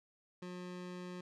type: tone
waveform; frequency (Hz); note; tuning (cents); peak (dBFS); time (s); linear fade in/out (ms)
25% pulse; 180; F#3; -47; -40; 0.42-1.21; 5
effects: low-pass 6000 Hz 12 dB/octave